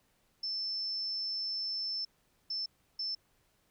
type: tone bursts at uneven times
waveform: sine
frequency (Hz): 5300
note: E8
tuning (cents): +9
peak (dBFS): -33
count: 3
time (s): 0.43-2.05 / 2.5-2.66 / 2.99-3.15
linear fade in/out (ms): 5
effects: pink hiss -72 dBFS RMS until 3.7 s